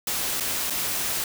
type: noise with dropouts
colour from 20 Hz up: white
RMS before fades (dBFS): -27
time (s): 0.07-1.24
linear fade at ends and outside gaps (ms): 2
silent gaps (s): 0.4-0.406 / 0.7-0.705
effects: none